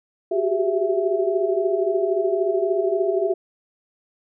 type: tone cluster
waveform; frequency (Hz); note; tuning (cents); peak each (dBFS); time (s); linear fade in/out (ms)
sine; 370.1 / 383.4 / 407.1 / 664; F#4 / G4 / G#4 / E5; 0 / -38 / -35 / +12; -24; 0.31-3.34; 10
effects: none